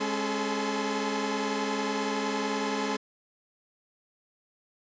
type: tone cluster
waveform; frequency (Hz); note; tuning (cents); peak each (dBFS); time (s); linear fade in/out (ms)
sawtooth; 206.9 / 271.7 / 431.9 / 853 / 1027; G#3 / C#4 / A4 / G#5 / C6; -6 / -35 / -32 / +46 / -33; -30 / -29 / -29 / -33 / -33; 0-2.97; 10
effects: resampled to 16000 Hz